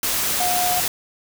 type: tone in noise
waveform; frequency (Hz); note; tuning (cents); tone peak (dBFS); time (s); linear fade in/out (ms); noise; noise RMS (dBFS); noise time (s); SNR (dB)
sine; 720; F#5; -47; -21; 0.4-0.8; 2; white; -22; 0.03-0.88; -2
effects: none